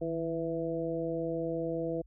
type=harmonic tone with a mistuned harmonic; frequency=165.4 Hz; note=E3; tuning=6 cents sharp; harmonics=1 / 2 / 3 / 4; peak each=-39 / -35 / -34 / -39 dBFS; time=0.01-2.02 s; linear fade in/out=10 ms; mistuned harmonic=1; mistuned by=-50 cents; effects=added 50 Hz sine -54 dBFS peak until 2.06 s